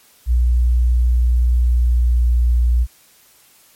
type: tone with pitch glide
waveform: sine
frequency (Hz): 60.4 to 59.84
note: B1 to A#1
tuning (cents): -38 to +46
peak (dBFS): -11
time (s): 0.26-2.87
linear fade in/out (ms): 50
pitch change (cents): -16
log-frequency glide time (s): 1.59-2.3
effects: white hiss -51 dBFS RMS until 3.75 s + MP3 64 kbps